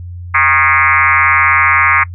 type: tone with frequency modulation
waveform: sine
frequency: 1661.2 Hz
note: G#6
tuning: in tune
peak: -7 dBFS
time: 0.34-2.04 s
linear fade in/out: 10 ms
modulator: 144 Hz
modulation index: 4.4
effects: noise-tail reverb RT60 0.1 s tail -23 dB re dry + added 88 Hz sine -24 dBFS peak until 2.14 s